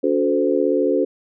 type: tone cluster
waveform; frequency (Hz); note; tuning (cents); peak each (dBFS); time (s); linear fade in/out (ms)
sine; 285.3 / 363.9 / 439 / 516; C#4 / F#4 / A4 / C5; +50 / -29 / -4 / -24; -21; 0.03-1.05; 10
effects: none